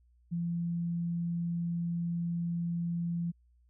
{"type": "tone", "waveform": "sine", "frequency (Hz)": 170.6, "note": "F3", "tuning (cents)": -40, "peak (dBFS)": -30, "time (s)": [0.31, 3.32], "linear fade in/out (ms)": 20, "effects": ["added 60 Hz sine -62 dBFS peak until 3.69 s"]}